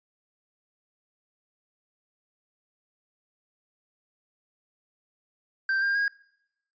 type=tone with pitch steps; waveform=triangle; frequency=1568 / 1600.9 / 1634.6 Hz; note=G6 / G6 / G#6; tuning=0 / +36 / -28 cents; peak=-21 dBFS; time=5.69-6.08 s; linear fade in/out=2 ms; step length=130 ms; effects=noise-tail reverb RT60 0.8 s tail -23 dB re dry + resampled to 16000 Hz